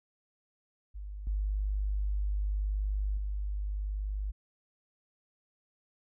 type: tone with level steps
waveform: sine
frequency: 50.4 Hz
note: G1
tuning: 49 cents sharp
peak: -38 / -28 / -31 dBFS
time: 0.94-4.32 s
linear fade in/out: 20 ms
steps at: 1.27 / 3.17 s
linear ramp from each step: 2 ms
effects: none

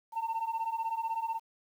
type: beating tone pair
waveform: sine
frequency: 894 / 910 Hz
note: A5 / A#5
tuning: +27 / -42 cents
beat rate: 16 Hz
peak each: -33 / -31 dBFS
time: 0.12-1.4 s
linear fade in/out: 50 ms
effects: tanh soft clip ceiling -28 dBFS + 10-bit

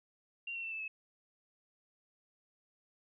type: tone with pitch steps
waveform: sine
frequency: 2765 / 2721 / 2677 / 2634 / 2592 Hz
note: F7 / F7 / E7 / E7 / E7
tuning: -18 / -46 / +26 / -2 / -30 cents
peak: -38 dBFS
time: 0.47-0.88 s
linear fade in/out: 5 ms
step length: 82 ms
effects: none

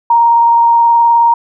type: tone with vibrato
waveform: sine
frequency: 934 Hz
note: A#5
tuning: 3 cents sharp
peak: -5 dBFS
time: 0.1-1.34 s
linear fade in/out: 5 ms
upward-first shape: sine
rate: 19 Hz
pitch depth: 12 cents each way
effects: none

